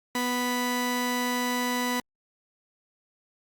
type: tone pair together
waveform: sawtooth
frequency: 246.9 / 987.6 Hz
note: B3 / B5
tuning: 0 / 0 cents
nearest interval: 2 octaves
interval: 2400 cents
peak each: -24 dBFS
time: 0.15-2 s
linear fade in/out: 2 ms
effects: Opus 48 kbps